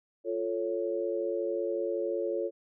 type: chord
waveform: sine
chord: F augmented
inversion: none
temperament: equal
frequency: 349.2 / 440 / 554.4 Hz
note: F4 / A4 / C#5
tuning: 0 / 0 / 0 cents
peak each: -33 dBFS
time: 0.24-2.51 s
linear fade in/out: 50 ms
effects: none